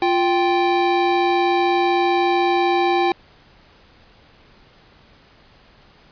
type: tone pair together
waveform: square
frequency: 349.7 / 784 Hz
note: F4 / G5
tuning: +2 / 0 cents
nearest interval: octave + major second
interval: 1398 cents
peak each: -19 dBFS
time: 0.02-3.12 s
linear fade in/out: 2 ms
effects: pink hiss -51 dBFS RMS until 6.11 s + resampled to 11025 Hz